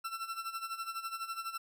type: tone with tremolo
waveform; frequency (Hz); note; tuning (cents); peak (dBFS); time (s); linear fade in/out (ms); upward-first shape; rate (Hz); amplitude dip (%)
40% pulse; 1345; E6; +34; -34; 0.04-1.58; 10; sine; 12; 75
effects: none